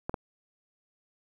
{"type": "clicks", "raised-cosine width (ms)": 1, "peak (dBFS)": -17, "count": 2, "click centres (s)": [0.095, 0.142], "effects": ["9-bit"]}